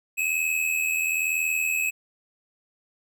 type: tone pair together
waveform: square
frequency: 2504 / 2585 Hz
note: D#7 / E7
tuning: +10 / -34 cents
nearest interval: minor second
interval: 56 cents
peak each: -29 / -25 dBFS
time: 0.17-1.91 s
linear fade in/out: 20 ms
effects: none